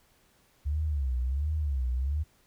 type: tone with vibrato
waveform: sine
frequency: 69.3 Hz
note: C#2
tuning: in tune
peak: -26 dBFS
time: 0.65-2.24 s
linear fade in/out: 20 ms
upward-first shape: sine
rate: 1.4 Hz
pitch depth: 200 cents each way
effects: pink hiss -65 dBFS RMS until 2.46 s